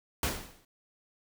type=noise with exponential decay; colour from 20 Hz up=pink; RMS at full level=-27 dBFS; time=0.23-0.65 s; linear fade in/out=2 ms; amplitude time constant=91 ms; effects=none